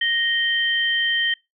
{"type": "tone pair together", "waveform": "sine", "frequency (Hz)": [1864.7, 3124], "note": ["A#6", "G7"], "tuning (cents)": [0, -7], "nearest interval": "major sixth", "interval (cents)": 893, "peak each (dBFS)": -21, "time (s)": [0.01, 1.34], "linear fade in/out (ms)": 5, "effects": ["noise-tail reverb RT60 0.2 s tail -23 dB re dry"]}